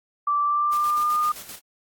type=tone with pitch glide; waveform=sine; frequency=1167 to 1217.3 Hz; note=D6 to D#6; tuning=-11 to -38 cents; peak=-19 dBFS; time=0.27-1.32 s; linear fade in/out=5 ms; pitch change=+73 cents; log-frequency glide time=0.42-1.2 s
type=noise with tremolo; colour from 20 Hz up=white; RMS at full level=-38 dBFS; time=0.71-1.6 s; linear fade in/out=20 ms; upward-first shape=square; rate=7.7 Hz; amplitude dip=50%
effects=AAC 64 kbps